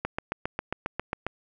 click train, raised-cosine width 0.5 ms, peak -13 dBFS, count 10, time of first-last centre 0.05-1.266 s, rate 7.4 Hz, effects none

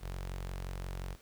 sawtooth tone with notch filter, 45.66 Hz, F#1, 22 cents flat, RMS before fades -40 dBFS, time 0-1.17 s, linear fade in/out 50 ms, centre 260 Hz, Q 1.5, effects pink hiss -61 dBFS RMS until 1.21 s

